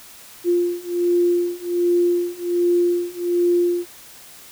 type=beating tone pair; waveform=sine; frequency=349.2 / 350.5 Hz; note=F4 / F4; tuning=0 / +6 cents; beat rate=1.3 Hz; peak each=-20 / -19 dBFS; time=0.44-3.86 s; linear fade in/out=50 ms; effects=white hiss -43 dBFS RMS until 4.51 s